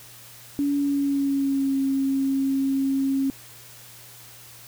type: tone with pitch glide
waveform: sine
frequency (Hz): 284.5 to 271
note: C#4 to C#4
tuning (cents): +45 to -39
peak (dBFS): -20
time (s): 0.59-3.3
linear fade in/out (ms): 0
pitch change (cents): -84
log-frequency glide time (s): 0.76-1.77
effects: added 119 Hz sine -53 dBFS peak until 4.67 s + white hiss -46 dBFS RMS until 4.67 s